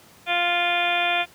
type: harmonic tone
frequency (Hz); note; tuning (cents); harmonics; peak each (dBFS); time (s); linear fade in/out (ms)
349.2; F4; 0; 1 / 2 / 3 / 4 / 5 / 6 / 7 / 8 / 9 / 10; -36 / -24 / -35 / -30 / -31 / -33 / -24 / -36 / -33 / -30; 0.26-1.26; 50
effects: pink hiss -51 dBFS RMS until 1.34 s + high-pass 100 Hz 12 dB/octave